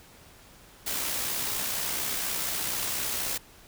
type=noise with amplitude modulation; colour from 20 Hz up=white; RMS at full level=-29 dBFS; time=0.86-3.38 s; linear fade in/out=10 ms; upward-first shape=sine; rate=64.1 Hz; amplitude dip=35%; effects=pink hiss -53 dBFS RMS until 3.67 s